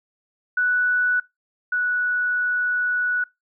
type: tone pair in turn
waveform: sine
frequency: 1480 / 1473.2 Hz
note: F#6 / F#6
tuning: 0 / -8 cents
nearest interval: unison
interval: 8 cents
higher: first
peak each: -17 / -19 dBFS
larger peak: first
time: 0.57-1.2 / 1.72-3.24 s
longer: second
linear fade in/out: 5 ms
effects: noise-tail reverb RT60 0.2 s tail -22 dB re dry